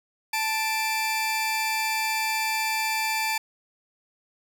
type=tone pair together; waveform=sawtooth; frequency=880 / 2352 Hz; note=A5 / D7; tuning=0 / +2 cents; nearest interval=octave + perfect fourth; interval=1702 cents; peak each=-23 / -24 dBFS; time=0.33-3.38 s; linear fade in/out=5 ms; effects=none